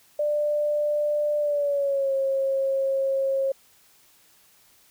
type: tone with pitch glide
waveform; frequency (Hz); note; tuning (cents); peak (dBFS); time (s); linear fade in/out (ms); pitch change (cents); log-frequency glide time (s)
sine; 593 to 540.7; D5 to C#5; +17 to -43; -21; 0.19-3.52; 5; -160; 1.39-2.13
effects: white hiss -58 dBFS RMS until 4.9 s